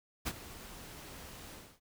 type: noise with ADSR envelope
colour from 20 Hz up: pink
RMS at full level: -34 dBFS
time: 0.25-1.8 s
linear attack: 23 ms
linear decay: 47 ms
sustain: -15 dB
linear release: 280 ms
effects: none